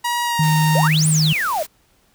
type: tone with pitch glide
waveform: sawtooth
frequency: 957 to 926.5 Hz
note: A#5 to A#5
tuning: +45 to -11 cents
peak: -15 dBFS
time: 0.04-0.88 s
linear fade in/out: 10 ms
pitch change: -56 cents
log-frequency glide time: 0.24-0.47 s
type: tone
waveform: sine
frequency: 155.56 Hz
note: D#3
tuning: in tune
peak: -14 dBFS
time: 0.39-1.33 s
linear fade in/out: 5 ms
type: noise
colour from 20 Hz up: white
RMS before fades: -32 dBFS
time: 0.42-1.67 s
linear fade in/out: 20 ms
type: exponential two-way sweep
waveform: sine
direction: up then down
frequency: 475 to 9956 to 576 Hz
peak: -18 dBFS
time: 0.75-1.63 s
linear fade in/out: 5 ms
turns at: 1.08 s
effects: pink hiss -59 dBFS RMS until 2.14 s